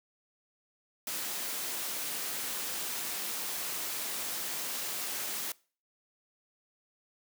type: high-pass noise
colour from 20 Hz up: white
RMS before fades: -36 dBFS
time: 1.07-5.52 s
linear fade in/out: 2 ms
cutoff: 180 Hz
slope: 12 dB/octave
effects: noise-tail reverb RT60 0.4 s tail -23 dB re dry